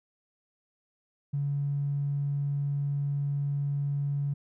triangle tone with tanh clipping, 142.1 Hz, C#3, 43 cents sharp, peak -26 dBFS, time 1.33-4.34 s, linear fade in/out 10 ms, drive 2 dB, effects none

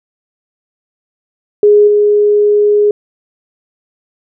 sine tone with level steps, 415.3 Hz, G#4, in tune, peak -3 / -6 dBFS, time 1.63-2.91 s, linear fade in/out 2 ms, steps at 1.87 s, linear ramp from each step 10 ms, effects none

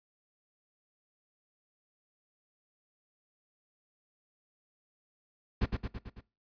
brown noise with echo, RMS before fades -28 dBFS, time 5.61-5.66 s, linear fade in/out 10 ms, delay 110 ms, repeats 5, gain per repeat -4 dB, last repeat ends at 6.21 s, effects noise-tail reverb RT60 0.3 s tail -21 dB re dry + resampled to 11025 Hz

